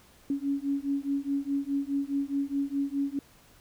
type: beating tone pair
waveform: sine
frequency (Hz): 277.2 / 282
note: C#4 / C#4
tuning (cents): 0 / +30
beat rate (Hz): 4.8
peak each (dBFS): -30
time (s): 0.3-3.19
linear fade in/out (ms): 2
effects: pink hiss -58 dBFS RMS until 3.6 s